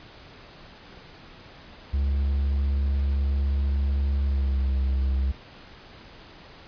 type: tone with pitch glide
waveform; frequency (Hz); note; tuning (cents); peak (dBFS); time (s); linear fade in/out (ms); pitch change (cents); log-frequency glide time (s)
triangle; 69.3 to 66.55; C#2 to C2; 0 to +30; -19; 1.93-5.32; 10; -70; 4.24-4.64
effects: pink hiss -47 dBFS RMS until 6.67 s + resampled to 11025 Hz